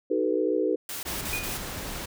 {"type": "chord", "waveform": "sine", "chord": "B dominant seventh", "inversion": "first", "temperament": "equal with one note detuned", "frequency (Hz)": [311.1, 377.8, 440, 493.9], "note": ["D#4", "F#4", "A4", "B4"], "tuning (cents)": [0, 36, 0, 0], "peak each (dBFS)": -28, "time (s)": [0.1, 0.76], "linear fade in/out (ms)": 10}
{"type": "noise bursts", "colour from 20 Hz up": "white", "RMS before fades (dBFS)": -35, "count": 4, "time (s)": [0.89, 1.573], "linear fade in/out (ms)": 2, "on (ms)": 140, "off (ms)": 41}
{"type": "noise", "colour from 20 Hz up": "pink", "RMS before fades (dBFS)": -35, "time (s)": [1.05, 2.06], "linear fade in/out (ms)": 10}
{"type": "tone with exponential decay", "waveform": "sine", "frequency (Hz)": 2464, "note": "D#7", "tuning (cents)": -17, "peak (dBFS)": -26, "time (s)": [1.33, 1.66], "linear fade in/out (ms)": 1, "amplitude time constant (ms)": 71}
{"effects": []}